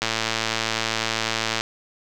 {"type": "click train", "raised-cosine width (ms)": 0.2, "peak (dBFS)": -5, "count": 179, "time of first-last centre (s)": [0.02, 1.609], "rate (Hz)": 112, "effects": []}